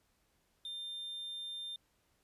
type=tone; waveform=triangle; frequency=3600 Hz; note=A7; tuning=39 cents sharp; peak=-39 dBFS; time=0.65-1.76 s; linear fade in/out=2 ms; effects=pink hiss -75 dBFS RMS until 2.23 s + resampled to 32000 Hz